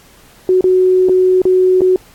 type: tone with dropouts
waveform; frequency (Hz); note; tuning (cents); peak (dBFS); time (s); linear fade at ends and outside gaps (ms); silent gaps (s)
sine; 370; F#4; 0; -7; 0.49-1.96; 1; 0.609-0.641 / 1.087-1.094 / 1.418-1.453 / 1.808-1.817
effects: pink hiss -45 dBFS RMS until 2.14 s + AAC 64 kbps